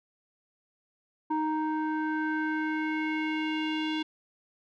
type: tone with low-pass filter sweep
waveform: square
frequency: 311.1 Hz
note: D#4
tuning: in tune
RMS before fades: -30 dBFS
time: 1.3-4.03 s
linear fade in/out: 10 ms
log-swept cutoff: 990 to 3300 Hz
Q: 3.5
effects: none